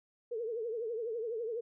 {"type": "tone with vibrato", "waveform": "sine", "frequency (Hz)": 457.1, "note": "A#4", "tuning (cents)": -34, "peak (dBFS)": -34, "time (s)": [0.31, 1.61], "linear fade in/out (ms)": 10, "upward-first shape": "triangle", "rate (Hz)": 12, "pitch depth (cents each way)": 130, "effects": []}